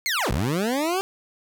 20% pulse linear two-way sweep, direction down then up, 2217 to 49 to 396.1 Hz, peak -17 dBFS, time 0.06-1.01 s, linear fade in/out 0 ms, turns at 0.31 s, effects none

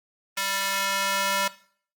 square tone with high-pass filter sweep, 196 Hz, G3, in tune, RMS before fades -26 dBFS, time 0.37-1.48 s, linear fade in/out 5 ms, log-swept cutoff 1600 to 930 Hz, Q 0.79, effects noise-tail reverb RT60 0.5 s tail -18 dB re dry + Opus 24 kbps

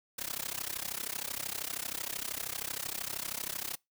white noise with amplitude modulation, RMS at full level -34 dBFS, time 0.18-3.76 s, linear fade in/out 10 ms, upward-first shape sine, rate 32.9 Hz, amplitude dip 95%, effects noise-tail reverb RT60 0.2 s tail -25 dB re dry

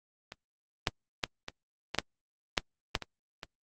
clicks, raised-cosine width 0.2 ms, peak -23 / -8 / -10 / -19 / -15 / -7 / -6 / -9 / -20 / -22 dBFS, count 10, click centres 0.321 / 0.872 / 1.238 / 1.484 / 1.947 / 1.986 / 2.578 / 2.952 / 3.023 / 3.432 s, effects Opus 32 kbps

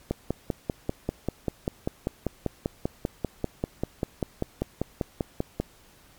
click train, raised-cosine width 2 ms, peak -12 dBFS, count 29, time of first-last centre 0.11-5.6 s, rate 5.1 Hz, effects pink hiss -56 dBFS RMS until 6.18 s + MP3 96 kbps

